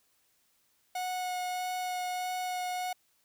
45% pulse tone with vibrato, 730 Hz, F#5, 24 cents flat, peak -32 dBFS, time 0.95-2.93 s, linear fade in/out 5 ms, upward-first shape sine, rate 1.6 Hz, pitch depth 9 cents each way, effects white hiss -71 dBFS RMS until 3.24 s

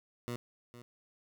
15% pulse tone with echo, 120.4 Hz, B2, 44 cents flat, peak -30 dBFS, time 0.28-0.36 s, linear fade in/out 0 ms, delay 460 ms, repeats 1, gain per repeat -13 dB, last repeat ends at 0.82 s, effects none

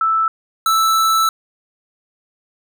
sine / square tone pair in turn, 1318.5 / 1318.5 Hz, E6 / E6, 0 / 0 cents, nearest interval unison, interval 0 cents, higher neither, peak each -13 dBFS, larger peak neither, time 0.01-0.28 / 0.66-1.29 s, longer second, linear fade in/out 2 ms, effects none

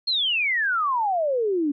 sine exponential sweep, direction down, 4333 to 277.2 Hz, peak -20 dBFS, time 0.07-1.72 s, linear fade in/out 10 ms, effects none

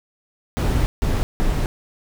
brown noise bursts at uneven times, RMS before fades -19 dBFS, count 3, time 0.57-0.86 / 1.02-1.23 / 1.4-1.66 s, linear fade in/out 0 ms, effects none

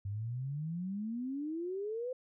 sine exponential sweep, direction up, 96.7 to 518 Hz, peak -35 dBFS, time 0.05-2.13 s, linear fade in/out 5 ms, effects none

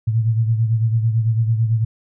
sine beating tone pair, 111.9 / 120.9 Hz, A2 / B2, +30 / -36 cents, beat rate 9 Hz, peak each -15 / -23 dBFS, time 0.07-1.85 s, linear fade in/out 10 ms, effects none

